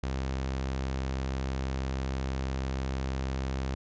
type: tone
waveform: sawtooth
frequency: 66.2 Hz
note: C2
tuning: 21 cents sharp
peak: -26 dBFS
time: 0.03-3.75 s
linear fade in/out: 5 ms
effects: resampled to 16000 Hz